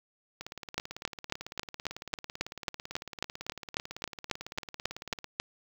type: two click trains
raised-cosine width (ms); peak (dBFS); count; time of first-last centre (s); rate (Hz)
0.2; -12 / -23; 18 / 88; 0.78-5.4 / 0.41-5.243; 3.68 / 18
effects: 7-bit